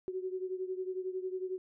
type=beating tone pair; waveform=sine; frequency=370 / 381 Hz; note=F#4 / G4; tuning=0 / -49 cents; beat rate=11 Hz; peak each=-36 / -40 dBFS; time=0.08-1.58 s; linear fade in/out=0 ms; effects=none